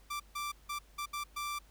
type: tone bursts at uneven times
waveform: sawtooth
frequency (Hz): 1174.7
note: D6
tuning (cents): 0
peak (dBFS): -32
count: 6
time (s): 0.1-0.2 / 0.35-0.52 / 0.69-0.79 / 0.98-1.06 / 1.13-1.24 / 1.36-1.59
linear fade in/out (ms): 10
effects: added 50 Hz sine -58 dBFS peak until 1.7 s + pink hiss -65 dBFS RMS until 1.7 s